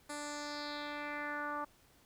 10% pulse tone with low-pass filter sweep, 293.7 Hz, D4, in tune, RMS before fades -41 dBFS, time 0.09-1.65 s, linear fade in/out 10 ms, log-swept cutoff 9800 to 1100 Hz, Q 3, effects pink hiss -66 dBFS RMS until 2.05 s

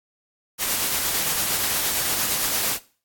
white noise with tremolo, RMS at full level -22 dBFS, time 0.58-2.79 s, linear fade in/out 50 ms, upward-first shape triangle, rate 8.7 Hz, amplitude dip 30%, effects noise-tail reverb RT60 0.4 s tail -19 dB re dry + AAC 64 kbps

